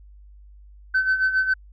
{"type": "tone with tremolo", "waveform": "sine", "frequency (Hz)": 1527, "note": "G6", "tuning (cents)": -46, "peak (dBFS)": -14, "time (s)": [0.94, 1.54], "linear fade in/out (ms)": 10, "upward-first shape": "sine", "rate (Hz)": 7.3, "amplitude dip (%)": 70, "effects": ["tanh soft clip ceiling -14 dBFS", "added 50 Hz sine -44 dBFS peak until 1.72 s"]}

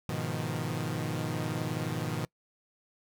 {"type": "chord", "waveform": "sawtooth", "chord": "F half-diminished seventh", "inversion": "first", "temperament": "equal", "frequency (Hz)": [103.83, 123.47, 155.56, 174.61], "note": ["Ab2", "Cb3", "Eb3", "F3"], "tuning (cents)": [0, 0, 0, 0], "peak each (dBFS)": [-35, -32, -31, -35], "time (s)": [0.09, 2.25], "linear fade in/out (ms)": 0, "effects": ["noise-tail reverb RT60 0.1 s tail -24 dB re dry"]}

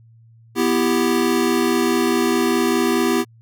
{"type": "chord", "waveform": "square", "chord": "E minor", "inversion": "second", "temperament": "equal with one note detuned", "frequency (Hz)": [246.9, 331.7, 392], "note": ["B3", "E4", "G4"], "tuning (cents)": [0, 11, 0], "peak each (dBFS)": [-21, -21, -21], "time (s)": [0.55, 3.25], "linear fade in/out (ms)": 50, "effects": ["added 114 Hz sine -46 dBFS peak until 3.41 s"]}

